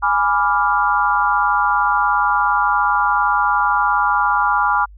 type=chord; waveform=sine; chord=G# diminished seventh; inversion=none; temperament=equal; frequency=830.6 / 987.8 / 1174.7 / 1396.9 Hz; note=G#5 / B5 / D6 / F6; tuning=0 / 0 / 0 / 0 cents; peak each=-19 dBFS; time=0.02-4.86 s; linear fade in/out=20 ms; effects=added 50 Hz sine -38 dBFS peak until 4.97 s